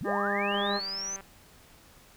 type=linear sweep; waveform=sine; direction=up; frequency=103.7 to 6272 Hz; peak=-32 dBFS; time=0.01-1.16 s; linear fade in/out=0 ms
type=harmonic tone; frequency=201.8 Hz; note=G#3; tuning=49 cents flat; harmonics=1 / 2 / 3 / 4 / 5 / 6 / 8 / 9; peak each=-34 / -34 / -34 / -34 / -39 / -35 / -38 / -37 dBFS; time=0.04-0.81 s; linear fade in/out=50 ms
type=click train; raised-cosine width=0.5 ms; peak=-31 dBFS; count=135; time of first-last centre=0.52-1.207 s; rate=195 Hz
effects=pink hiss -56 dBFS RMS until 2.16 s